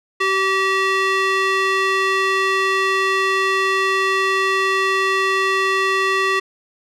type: tone with band-pass filter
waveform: square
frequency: 384.5 Hz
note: G4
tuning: 33 cents flat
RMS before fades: -18 dBFS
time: 0.2-6.4 s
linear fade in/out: 10 ms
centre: 1900 Hz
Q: 1.2
effects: none